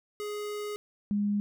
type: tone pair in turn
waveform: square / sine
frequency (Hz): 416.9 / 205.1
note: G#4 / G#3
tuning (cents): +7 / -21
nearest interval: octave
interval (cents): 1228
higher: first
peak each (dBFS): -34 / -25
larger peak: second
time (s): 0.2-0.76 / 1.11-1.4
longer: first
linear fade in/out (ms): 0
effects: none